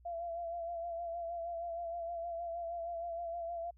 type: tone with vibrato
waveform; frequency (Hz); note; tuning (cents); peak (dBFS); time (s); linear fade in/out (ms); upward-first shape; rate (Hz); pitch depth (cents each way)
sine; 680; F5; -46; -37; 0.05-3.71; 10; sine; 6.4; 36
effects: added 60 Hz sine -59 dBFS peak until 3.77 s